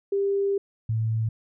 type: tone pair in turn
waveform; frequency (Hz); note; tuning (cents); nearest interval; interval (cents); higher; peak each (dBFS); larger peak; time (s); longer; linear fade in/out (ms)
sine; 397.2 / 111.46; G4 / A2; +23 / +23; octave + minor seventh; 2200; first; -21 / -22; first; 0.12-0.58 / 0.89-1.29; first; 5
effects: none